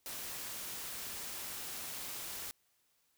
white noise, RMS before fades -43 dBFS, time 0.06-2.51 s, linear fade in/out 0 ms, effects white hiss -75 dBFS RMS until 3.17 s

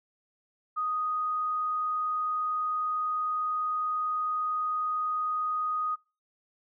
sine tone, 1244.5 Hz, D#6, in tune, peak -27 dBFS, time 0.76-5.96 s, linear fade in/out 20 ms, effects noise-tail reverb RT60 0.3 s tail -25 dB re dry

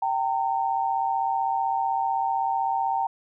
sine tone pair together, 778 / 913.8 Hz, G5 / A#5, -13 / -35 cents, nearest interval minor third, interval 278 cents, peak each -25 / -25 dBFS, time 0.02-3.07 s, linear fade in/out 5 ms, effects none

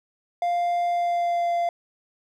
triangle tone with pitch glide, 698.5 to 690.5 Hz, F5 to F5, 0 to -20 cents, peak -19 dBFS, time 0.42-1.69 s, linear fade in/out 2 ms, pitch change -20 cents, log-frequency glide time 0.88-1.51 s, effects none

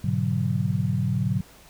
sine chord, G# half-diminished seventh, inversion none, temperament equal with one note detuned, 103.83 / 123.47 / 144.56 / 185 Hz, G#2 / B2 / D3 / F#3, 0 / 0 / -27 / 0 cents, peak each -27 dBFS, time 0.04-1.41 s, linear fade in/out 5 ms, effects pink hiss -51 dBFS RMS until 1.69 s

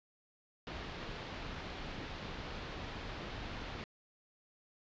pink low-pass noise, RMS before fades -44 dBFS, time 0.67-3.84 s, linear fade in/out 0 ms, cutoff 4300 Hz, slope 24 dB/octave, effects resampled to 16000 Hz

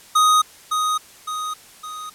square tone with echo, 1248 Hz, D#6, 5 cents sharp, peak -13 dBFS, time 0.15-0.42 s, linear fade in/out 10 ms, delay 560 ms, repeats 3, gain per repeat -6 dB, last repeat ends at 2.1 s, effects white hiss -46 dBFS RMS until 2.14 s + low-pass 12000 Hz 12 dB/octave

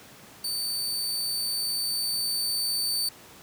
sawtooth tone with level ramp, 4559 Hz, C#8, 48 cents sharp, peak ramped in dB -25 to -22 dBFS, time 0.44-3.09 s, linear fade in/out 5 ms, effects pink hiss -49 dBFS RMS until 3.42 s + high-pass 100 Hz 12 dB/octave

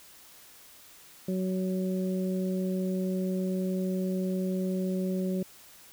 harmonic tone, 186.2 Hz, F#3, 11 cents sharp, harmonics 1 / 2 / 3, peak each -28 / -34 / -38 dBFS, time 1.28-5.43 s, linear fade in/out 5 ms, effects white hiss -53 dBFS RMS until 5.92 s

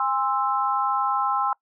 sine chord, Ab augmented, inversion none, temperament equal with one note detuned, 814 / 1046.5 / 1318.5 Hz, Ab5 / C6 / E6, -35 / 0 / 0 cents, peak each -25 dBFS, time 0-1.53 s, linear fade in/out 2 ms, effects noise-tail reverb RT60 0.1 s tail -24 dB re dry

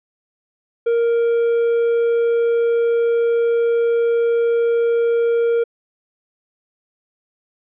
triangle tone, 466.6 Hz, A#4, 2 cents sharp, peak -12 dBFS, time 0.86-5.64 s, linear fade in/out 10 ms, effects resampled to 8000 Hz

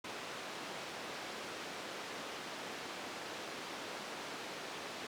pink band-pass noise, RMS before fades -45 dBFS, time 0.04-5.07 s, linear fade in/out 5 ms, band 310 to 5000 Hz, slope 12 dB/octave, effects none

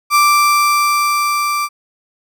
35% pulse tone with level ramp, 1174.7 Hz, D6, in tune, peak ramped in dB -6 to -14 dBFS, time 0.1-1.69 s, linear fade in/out 50 ms, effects none

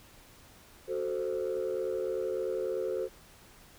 sine chord, F# diminished, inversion none, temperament equal, 370 / 440 / 523.3 Hz, F#4 / A4 / C5, 0 / 0 / 0 cents, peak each -33 dBFS, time 0.87-3.09 s, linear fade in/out 50 ms, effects tanh soft clip ceiling -25 dBFS + pink hiss -56 dBFS RMS until 3.78 s

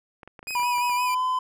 clicks, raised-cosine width 0.5 ms, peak -28 dBFS, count 11, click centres 0.232 / 0.276 / 0.392 / 0.429 / 0.471 / 0.507 / 0.551 / 0.598 / 0.632 / 0.782 / 0.896 s
sawtooth tone with vibrato, 2448 Hz, D#7, 29 cents flat, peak -26 dBFS, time 0.47-1.15 s, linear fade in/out 10 ms, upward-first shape sine, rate 5.8 Hz, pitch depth 61 cents each way
triangle tone with pitch glide, 978 to 1017.8 Hz, B5 to C6, -17 to -48 cents, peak -20 dBFS, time 0.55-1.39 s, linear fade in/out 5 ms, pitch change +69 cents, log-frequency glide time 0.89-1.23 s
effects none

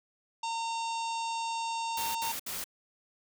harmonic tone, 915 Hz, A#5, 32 cents flat, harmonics 1 / 3 / 4 / 5 / 6 / 7 / 8 / 9, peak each -32 / -42 / -44 / -46 / -48 / -49 / -50 / -51 dBFS, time 0.43-2.32 s, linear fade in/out 5 ms
white noise bursts, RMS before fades -37 dBFS, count 3, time 1.97-2.642 s, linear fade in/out 5 ms, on 180 ms, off 66 ms
effects none

